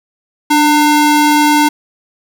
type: ring-modulated tone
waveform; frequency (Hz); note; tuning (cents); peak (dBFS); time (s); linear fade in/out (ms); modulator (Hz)
square; 601; D5; +40; -5; 0.5-1.69; 10; 306
effects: none